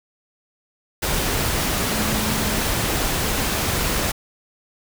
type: tone in noise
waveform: sine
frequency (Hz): 215.9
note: A3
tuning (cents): -33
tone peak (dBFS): -26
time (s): 1.9-2.61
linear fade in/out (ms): 10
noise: pink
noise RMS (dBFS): -22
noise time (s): 1.02-4.12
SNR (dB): -7
effects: none